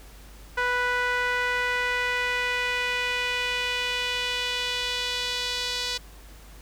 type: tone with band-pass filter sweep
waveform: sawtooth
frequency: 493.3 Hz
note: B4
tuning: 2 cents flat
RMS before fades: -27 dBFS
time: 0.57-5.98 s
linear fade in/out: 10 ms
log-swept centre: 1500 to 4200 Hz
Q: 2
effects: added 50 Hz sine -45 dBFS peak until 6.61 s + pink hiss -51 dBFS RMS until 6.61 s